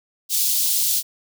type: high-pass noise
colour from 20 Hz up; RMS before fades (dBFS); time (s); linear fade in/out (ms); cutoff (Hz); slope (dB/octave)
white; -20; 0.29-1.03; 50; 3600; 24
effects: none